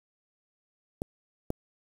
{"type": "clicks", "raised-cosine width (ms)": 2, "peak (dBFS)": [-18, -16], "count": 2, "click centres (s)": [1.019, 1.504], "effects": ["7-bit"]}